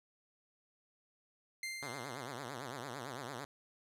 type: tone with exponential decay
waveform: sawtooth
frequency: 2093 Hz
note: C7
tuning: in tune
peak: -34 dBFS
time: 1.63-2.78 s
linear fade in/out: 2 ms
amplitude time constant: 250 ms
type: tone with vibrato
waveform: 5% pulse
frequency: 130 Hz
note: C3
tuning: 11 cents flat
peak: -31 dBFS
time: 1.82-3.45 s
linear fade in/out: 5 ms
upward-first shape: triangle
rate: 8.9 Hz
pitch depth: 240 cents each way
effects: low-pass 12000 Hz 12 dB/octave